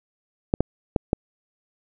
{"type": "clicks", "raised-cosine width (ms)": 2, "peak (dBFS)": -5, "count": 4, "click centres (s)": [0.539, 0.606, 0.962, 1.131], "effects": []}